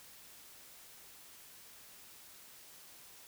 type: silence
effects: white hiss -56 dBFS RMS until 3.27 s